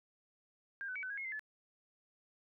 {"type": "tone with pitch steps", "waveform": "sine", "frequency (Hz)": [1603, 1506, 2274, 1513, 1641, 2161, 2074, 1727], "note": ["G6", "F#6", "C#7", "F#6", "G#6", "C#7", "C7", "A6"], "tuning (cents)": [38, 30, 44, 38, -21, -45, -16, -33], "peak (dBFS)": -39, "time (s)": [0.81, 1.394], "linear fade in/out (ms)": 0, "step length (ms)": 73, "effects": []}